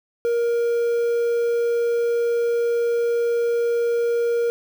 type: tone with quantisation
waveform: triangle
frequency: 471 Hz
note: A#4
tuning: 18 cents sharp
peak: -16 dBFS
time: 0.25-4.5 s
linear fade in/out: 0 ms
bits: 7
effects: none